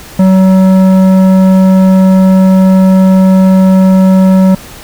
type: tone with tanh clipping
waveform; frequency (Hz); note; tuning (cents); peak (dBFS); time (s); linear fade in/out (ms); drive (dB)
sine; 188.7; F#3; +34; -4; 0.19-4.55; 5; 12
effects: pink hiss -30 dBFS RMS until 4.83 s